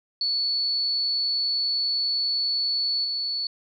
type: tone with level steps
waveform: sine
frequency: 4435 Hz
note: C#8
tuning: in tune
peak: -22 / -25 dBFS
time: 0.21-3.47 s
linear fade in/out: 2 ms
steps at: 3.04 s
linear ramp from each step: 10 ms
effects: none